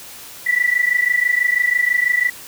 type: tone pair together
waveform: sine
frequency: 1952 / 1978.1 Hz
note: B6 / B6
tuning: -21 / +2 cents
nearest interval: unison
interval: 23 cents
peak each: -17 dBFS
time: 0.46-2.3 s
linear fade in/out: 10 ms
effects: white hiss -37 dBFS RMS until 2.47 s